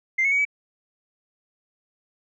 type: tone with pitch steps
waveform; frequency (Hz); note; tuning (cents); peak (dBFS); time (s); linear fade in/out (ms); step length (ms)
sine; 2089 / 2200 / 2251 / 2286; C7 / C#7 / C#7 / D7; -3 / -14 / +26 / -47; -17; 0.18-0.452; 10; 68
effects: tanh soft clip ceiling -14 dBFS